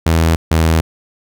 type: tone pair in turn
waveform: sawtooth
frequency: 81.8 / 80.95 Hz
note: E2 / E2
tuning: -13 / -31 cents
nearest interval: unison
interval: 18 cents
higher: first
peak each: -6 dBFS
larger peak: neither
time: 0.06-0.36 / 0.51-0.81 s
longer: neither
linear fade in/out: 5 ms
effects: none